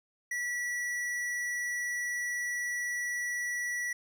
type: tone with tanh clipping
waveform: triangle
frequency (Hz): 1946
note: B6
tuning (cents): -26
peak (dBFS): -33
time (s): 0.31-3.93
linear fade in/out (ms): 5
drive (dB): 18
effects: none